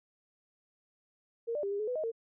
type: tone with pitch steps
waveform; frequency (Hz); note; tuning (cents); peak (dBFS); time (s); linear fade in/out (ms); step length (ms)
sine; 464 / 592 / 398.4 / 404.1 / 427.1 / 497.9 / 625 / 455.9; A#4 / D5 / G4 / G#4 / G#4 / B4 / D#5 / A#4; -8 / +14 / +28 / -47 / +48 / +14 / +8 / -39; -31; 1.47-2.118; 20; 81
effects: none